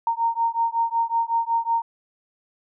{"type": "beating tone pair", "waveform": "sine", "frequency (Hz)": [920, 925.4], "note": ["A#5", "A#5"], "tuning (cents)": [-23, -13], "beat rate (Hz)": 5.4, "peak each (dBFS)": -23, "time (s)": [0.07, 1.82], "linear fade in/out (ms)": 2, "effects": []}